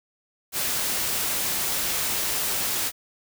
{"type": "noise", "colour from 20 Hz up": "white", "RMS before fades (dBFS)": -26, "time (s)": [0.52, 2.92], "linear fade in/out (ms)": 50, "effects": []}